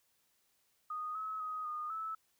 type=tone with pitch steps; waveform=sine; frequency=1239 / 1286 / 1256 / 1226 / 1307 Hz; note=D#6 / E6 / D#6 / D#6 / E6; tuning=-8 / -43 / +16 / -26 / -15 cents; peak=-37 dBFS; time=0.9-2.15 s; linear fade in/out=5 ms; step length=250 ms; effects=white hiss -75 dBFS RMS until 2.39 s